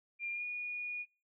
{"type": "tone with pitch glide", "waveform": "sine", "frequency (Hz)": [2395, 2448], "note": ["D7", "D#7"], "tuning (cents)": [33, -29], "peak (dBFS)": -36, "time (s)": [0.19, 1.06], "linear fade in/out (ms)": 50, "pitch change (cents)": 38, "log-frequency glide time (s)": [0.33, 0.44], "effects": ["noise-tail reverb RT60 0.3 s tail -22 dB re dry"]}